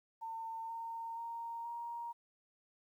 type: tone with pitch steps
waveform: sine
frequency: 904 / 915.6 / 927.3 / 939.1 Hz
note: A5 / A#5 / A#5 / A#5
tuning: +47 / -31 / -9 / +13 cents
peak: -40 dBFS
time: 0.21-2.13 s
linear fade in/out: 20 ms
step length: 480 ms
effects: 12-bit